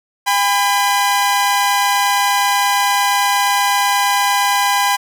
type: tone pair together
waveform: sawtooth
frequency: 807.3 / 1002 Hz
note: G#5 / B5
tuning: -49 / +25 cents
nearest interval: major third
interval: 374 cents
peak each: -12 dBFS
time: 0.26-4.97 s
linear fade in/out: 20 ms
effects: none